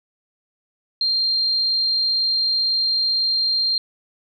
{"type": "tone", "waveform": "sine", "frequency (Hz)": 4186, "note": "C8", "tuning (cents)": 0, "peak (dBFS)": -17, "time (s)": [1.01, 3.78], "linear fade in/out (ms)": 2, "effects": []}